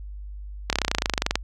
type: slowing click train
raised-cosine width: 0.2 ms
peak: -3 dBFS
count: 19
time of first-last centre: 0.7-1.356 s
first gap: 28 ms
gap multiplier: 1.03
effects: added 50 Hz sine -34 dBFS peak until 1.43 s